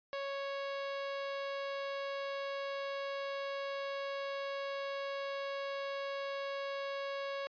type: tone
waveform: sawtooth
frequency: 554 Hz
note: C#5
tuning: 1 cent flat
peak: -33 dBFS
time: 0.13-7.47 s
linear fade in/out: 0 ms
effects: resampled to 11025 Hz